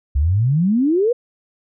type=exponential sweep; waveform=sine; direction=up; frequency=65 to 504 Hz; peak=-13 dBFS; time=0.15-1.13 s; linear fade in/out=10 ms; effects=none